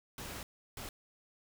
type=noise bursts at uneven times; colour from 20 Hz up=pink; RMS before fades=-44 dBFS; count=2; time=0.18-0.43 / 0.77-0.89 s; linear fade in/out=2 ms; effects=none